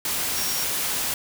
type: tone in noise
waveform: sine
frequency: 5588 Hz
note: F8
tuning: in tune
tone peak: -30 dBFS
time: 0.36-0.64 s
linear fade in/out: 2 ms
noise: white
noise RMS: -26 dBFS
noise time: 0.05-1.14 s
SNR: -7 dB
effects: none